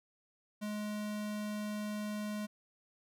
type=tone; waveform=square; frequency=210 Hz; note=G#3; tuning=19 cents sharp; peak=-37 dBFS; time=0.61-2.47 s; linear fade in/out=20 ms; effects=none